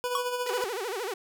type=tone with tremolo; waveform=25% pulse; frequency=493.3 Hz; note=B4; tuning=2 cents flat; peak=-23 dBFS; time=0.04-0.64 s; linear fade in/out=0 ms; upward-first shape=sine; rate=14 Hz; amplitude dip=50%
type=tone with exponential decay; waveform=square; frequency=1108.7 Hz; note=C#6; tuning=in tune; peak=-23 dBFS; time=0.15-0.27 s; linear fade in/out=2 ms; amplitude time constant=25 ms
type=tone with vibrato; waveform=sawtooth; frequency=431.6 Hz; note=A4; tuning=33 cents flat; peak=-27 dBFS; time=0.46-1.14 s; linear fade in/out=5 ms; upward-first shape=sine; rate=13 Hz; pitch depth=260 cents each way
effects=none